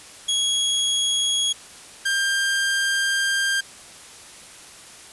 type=tone pair in turn; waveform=sawtooth; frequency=3322 / 1592.9 Hz; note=G#7 / G6; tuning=0 / +27 cents; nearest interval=octave + minor second; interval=1273 cents; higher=first; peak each=-16 dBFS; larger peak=neither; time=0.28-1.53 / 2.05-3.61 s; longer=second; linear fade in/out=10 ms; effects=white hiss -43 dBFS RMS until 5.12 s + resampled to 24000 Hz